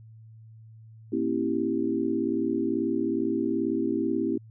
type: chord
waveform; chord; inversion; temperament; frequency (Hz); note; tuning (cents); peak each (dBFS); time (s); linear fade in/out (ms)
sine; A# diminished seventh; none; equal with one note detuned; 233.1 / 271.5 / 329.6 / 392; A#3 / C#4 / E4 / G4; 0 / -36 / 0 / 0; -31 / -29 / -28 / -31; 1.12-4.38; 10
effects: added 111 Hz sine -46 dBFS peak until 4.5 s